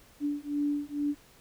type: beating tone pair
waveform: sine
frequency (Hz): 289.5 / 291.7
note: D4 / D4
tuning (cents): -25 / -12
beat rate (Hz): 2.2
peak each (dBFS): -31 / -31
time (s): 0.2-1.15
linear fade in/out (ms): 50
effects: pink hiss -58 dBFS RMS until 1.4 s